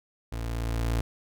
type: tone with level ramp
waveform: 30% pulse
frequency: 57 Hz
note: A#1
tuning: 38 cents flat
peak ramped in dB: -29 to -21 dBFS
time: 0.32-1.01 s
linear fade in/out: 5 ms
effects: none

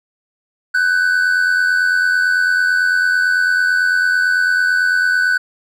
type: tone pair together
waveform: triangle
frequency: 1496 / 1585 Hz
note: F#6 / G6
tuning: +19 / +19 cents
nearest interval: minor second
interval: 100 cents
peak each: -11 / -19 dBFS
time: 0.74-5.38 s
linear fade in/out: 10 ms
effects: none

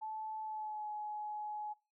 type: tone with pitch glide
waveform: sine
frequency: 870 to 843.8 Hz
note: A5 to G#5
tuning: -20 to +27 cents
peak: -39 dBFS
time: 0.01-1.74 s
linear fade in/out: 20 ms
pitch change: -53 cents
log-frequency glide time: 0.42-0.9 s
effects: noise-tail reverb RT60 0.3 s tail -22 dB re dry

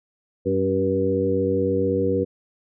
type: harmonic tone with a mistuned harmonic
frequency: 96 Hz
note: G2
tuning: 36 cents flat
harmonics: 1 / 2 / 3 / 4 / 5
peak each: -28 / -28 / -26 / -25 / -22 dBFS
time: 0.45-2.25 s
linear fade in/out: 20 ms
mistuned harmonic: 3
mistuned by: -41 cents
effects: none

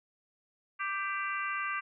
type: harmonic tone with a mistuned harmonic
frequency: 392 Hz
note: G4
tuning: in tune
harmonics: 3 / 4 / 5 / 6 / 7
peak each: -35 / -37 / -39 / -41 / -42 dBFS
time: 0.79-1.81 s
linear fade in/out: 20 ms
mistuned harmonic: 5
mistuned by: +37 cents
effects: none

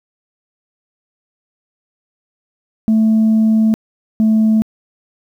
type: tone pair in turn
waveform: sine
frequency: 220 / 218.9 Hz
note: A3 / A3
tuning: 0 / -9 cents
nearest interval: unison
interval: 9 cents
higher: first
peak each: -7 dBFS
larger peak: neither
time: 2.88-3.74 / 4.2-4.62 s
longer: first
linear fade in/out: 0 ms
effects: tanh soft clip ceiling -7 dBFS + 8-bit

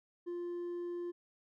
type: tone with hard clipping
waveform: sine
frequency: 349.2 Hz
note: F4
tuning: in tune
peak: -38 dBFS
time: 0.26-1.12 s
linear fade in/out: 20 ms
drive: 2 dB
effects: none

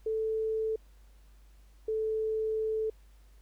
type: tone pair in turn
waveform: sine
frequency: 440 / 437.8 Hz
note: A4 / A4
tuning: 0 / -9 cents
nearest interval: unison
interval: 9 cents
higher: first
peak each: -28 dBFS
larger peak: neither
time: 0.06-0.76 / 1.88-2.9 s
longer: second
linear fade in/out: 5 ms
effects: added 50 Hz sine -54 dBFS peak until 3.41 s + pink hiss -68 dBFS RMS until 3.41 s

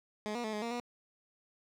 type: tone with pitch steps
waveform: 15% pulse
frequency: 211.5 / 240.2 / 217 / 210.5 / 233.5 / 241.7 Hz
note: G#3 / B3 / A3 / G#3 / A#3 / B3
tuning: +32 / -48 / -24 / +24 / +3 / -37 cents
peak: -29 dBFS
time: 0.26-0.8 s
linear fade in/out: 0 ms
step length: 90 ms
effects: low-pass 7000 Hz 12 dB/octave + 10-bit

